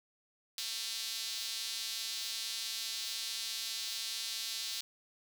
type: tone with high-pass filter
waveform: sawtooth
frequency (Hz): 224.7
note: A3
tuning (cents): +37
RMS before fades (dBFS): -39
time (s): 0.58-4.81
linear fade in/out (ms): 2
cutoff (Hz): 4100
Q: 2.2
effects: none